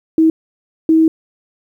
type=tone bursts at uneven times; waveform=sine; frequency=320.9 Hz; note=E4; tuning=46 cents flat; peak=-7 dBFS; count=2; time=0.18-0.3 / 0.89-1.08 s; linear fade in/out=2 ms; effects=8-bit